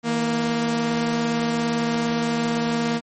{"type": "tone pair together", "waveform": "sawtooth", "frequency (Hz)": [161.7, 233.8], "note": ["E3", "A#3"], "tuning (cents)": [-33, 5], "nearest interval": "tritone", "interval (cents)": 638, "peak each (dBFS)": [-25, -17], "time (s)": [0.03, 3.01], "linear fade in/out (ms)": 50, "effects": ["MP3 32 kbps"]}